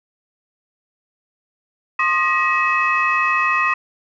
sine tone cluster, 1066 / 1226 / 1900 / 2567 Hz, C6 / D#6 / A#6 / E7, +32 / -26 / +33 / -47 cents, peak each -20 dBFS, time 1.99-3.74 s, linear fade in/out 5 ms, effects tanh soft clip ceiling -6 dBFS

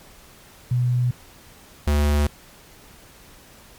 sine / square tone pair in turn, 123.47 / 73.42 Hz, B2 / D2, 0 / 0 cents, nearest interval major sixth, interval 900 cents, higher first, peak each -17 dBFS, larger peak neither, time 0.71-1.11 / 1.87-2.27 s, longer neither, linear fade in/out 5 ms, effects pink hiss -48 dBFS RMS until 3.78 s + MP3 96 kbps

